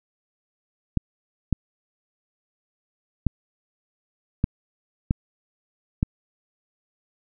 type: clicks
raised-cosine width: 5 ms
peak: -7 dBFS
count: 6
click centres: 0.973 / 1.527 / 3.267 / 4.441 / 5.109 / 6.029 s
effects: none